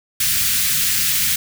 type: band-stop noise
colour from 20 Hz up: white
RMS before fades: -18 dBFS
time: 0.2-1.36 s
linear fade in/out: 5 ms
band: 200 to 1600 Hz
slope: 24 dB/octave
effects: none